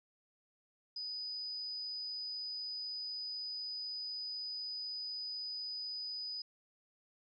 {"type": "tone", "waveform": "sine", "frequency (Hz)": 4978, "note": "D#8", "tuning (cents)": 0, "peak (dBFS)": -39, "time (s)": [0.96, 6.42], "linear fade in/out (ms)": 5, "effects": []}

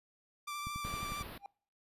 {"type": "tone with vibrato", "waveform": "sawtooth", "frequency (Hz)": 1174.7, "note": "D6", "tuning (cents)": 0, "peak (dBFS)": -35, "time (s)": [0.47, 1.23], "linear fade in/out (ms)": 10, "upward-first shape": "sine", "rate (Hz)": 13, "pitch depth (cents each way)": 18}
{"type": "click train", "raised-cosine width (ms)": 5, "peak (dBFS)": -31, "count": 7, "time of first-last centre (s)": [0.67, 1.211], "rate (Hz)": 11.1}
{"type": "band-stop noise", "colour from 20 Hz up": "pink", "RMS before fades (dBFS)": -47, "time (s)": [0.84, 1.38], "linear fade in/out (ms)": 5, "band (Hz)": [4500, 11000], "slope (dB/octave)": 48}
{"type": "tone with exponential growth", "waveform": "triangle", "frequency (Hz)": 802, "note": "G5", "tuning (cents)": 39, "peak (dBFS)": -37, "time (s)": [1.38, 1.46], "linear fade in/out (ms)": 1, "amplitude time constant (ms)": 17}
{"effects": ["noise-tail reverb RT60 0.5 s tail -25 dB re dry", "resampled to 32000 Hz"]}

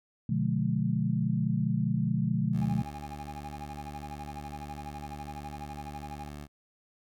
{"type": "chord", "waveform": "sine", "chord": "B diminished seventh", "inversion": "none", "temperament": "just", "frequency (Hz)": [123.47, 148.16, 177.8, 213.4], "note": ["B2", "D3", "F3", "Ab3"], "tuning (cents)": [0, 16, 31, 47], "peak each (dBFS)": -31, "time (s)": [0.29, 2.82], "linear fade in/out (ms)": 5}
{"type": "tone", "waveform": "15% pulse", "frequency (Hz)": 73.5, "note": "D2", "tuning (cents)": 2, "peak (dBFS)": -34, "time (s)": [2.52, 6.48], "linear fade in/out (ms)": 50}
{"type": "tone with tremolo", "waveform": "triangle", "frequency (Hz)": 815, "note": "G#5", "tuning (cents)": -33, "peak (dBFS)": -36, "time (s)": [2.61, 6.29], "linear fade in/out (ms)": 10, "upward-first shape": "sine", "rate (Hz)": 12, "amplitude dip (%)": 100}
{"effects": []}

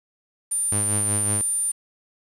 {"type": "tone", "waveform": "sine", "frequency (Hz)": 9210, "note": "D9", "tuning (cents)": -35, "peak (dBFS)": -20, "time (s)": [0.51, 1.72], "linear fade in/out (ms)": 10}
{"type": "tone with tremolo", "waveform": "sawtooth", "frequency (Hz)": 103.83, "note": "G#2", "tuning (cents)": 0, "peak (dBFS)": -20, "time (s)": [0.72, 1.41], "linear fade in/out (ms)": 0, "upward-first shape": "sine", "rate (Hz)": 5.4, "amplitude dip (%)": 50}
{"effects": ["resampled to 22050 Hz", "8-bit"]}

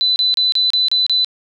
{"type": "tone bursts", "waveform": "sine", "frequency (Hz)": 4004, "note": "B7", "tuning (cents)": 23, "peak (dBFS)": -12, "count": 7, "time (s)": [0.01, 1.246], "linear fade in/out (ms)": 0, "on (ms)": 150, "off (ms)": 31, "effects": []}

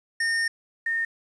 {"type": "tone pair in turn", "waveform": ["square", "sine"], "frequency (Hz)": [1829, 1829], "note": ["A#6", "A#6"], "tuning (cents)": [-33, -33], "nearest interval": "unison", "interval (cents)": 0, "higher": "neither", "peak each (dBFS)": -23, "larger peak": "neither", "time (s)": [[0.2, 0.48], [0.86, 1.05]], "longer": "first", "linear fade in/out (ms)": 5, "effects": ["resampled to 22050 Hz", "9-bit"]}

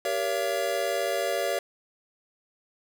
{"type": "chord", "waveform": "square", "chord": "G diminished seventh", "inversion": "none", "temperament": "just", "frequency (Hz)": [392, 470.4, 564.5, 677.4], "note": ["G4", "Bb4", "Db5", "Fb5"], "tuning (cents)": [0, 16, 31, 47], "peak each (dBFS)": [-34, -34, -30, -31], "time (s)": [0.05, 1.59], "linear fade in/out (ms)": 2, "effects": []}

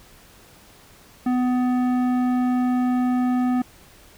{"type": "tone with tanh clipping", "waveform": "sine", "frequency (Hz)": 250, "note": "B3", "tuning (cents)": 21, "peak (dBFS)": -20, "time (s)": [1.26, 3.62], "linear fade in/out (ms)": 5, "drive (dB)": 13, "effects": ["pink hiss -50 dBFS RMS until 4.17 s"]}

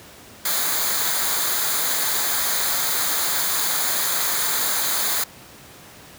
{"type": "noise with comb filter", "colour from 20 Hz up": "white", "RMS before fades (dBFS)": -22, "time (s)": [0.45, 5.24], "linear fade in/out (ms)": 5, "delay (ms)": 0.36, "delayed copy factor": -0.65, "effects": ["pink hiss -44 dBFS RMS until 6.18 s", "high-pass 80 Hz 12 dB/octave"]}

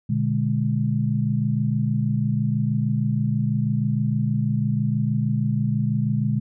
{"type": "chord", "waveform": "sine", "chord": "G# diminished", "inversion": "first", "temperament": "equal with one note detuned", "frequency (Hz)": [120.58, 146.83, 207.7], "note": ["B2", "D3", "G#3"], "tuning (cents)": [-41, 0, 0], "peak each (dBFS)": [-23, -24, -24], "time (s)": [0.09, 6.4], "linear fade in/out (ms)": 10, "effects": []}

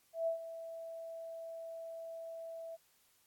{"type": "tone with ADSR envelope", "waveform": "sine", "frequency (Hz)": 659, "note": "E5", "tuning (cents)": -1, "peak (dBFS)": -30, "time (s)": [0.13, 2.77], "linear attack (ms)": 140, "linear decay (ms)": 110, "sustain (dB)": -13, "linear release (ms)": 26, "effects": ["white hiss -71 dBFS RMS until 3.26 s", "AAC 64 kbps"]}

